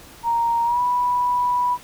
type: tone with pitch glide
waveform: sine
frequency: 932.3 to 982.6 Hz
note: A#5 to B5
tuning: 0 to -9 cents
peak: -17 dBFS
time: 0.23-1.78 s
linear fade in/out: 50 ms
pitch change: +91 cents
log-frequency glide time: 0.64-0.8 s
effects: pink hiss -44 dBFS RMS until 1.83 s